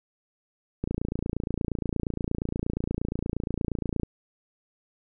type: click train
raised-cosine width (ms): 3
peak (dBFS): -15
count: 92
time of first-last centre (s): 0.84-4.033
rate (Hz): 28.5
effects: none